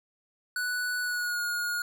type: tone with pitch glide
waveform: square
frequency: 1480 to 1436.2 Hz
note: F#6 to F6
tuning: 0 to +48 cents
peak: -29 dBFS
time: 0.56-1.82 s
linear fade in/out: 2 ms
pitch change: -52 cents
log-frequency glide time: 1.01-1.41 s
effects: none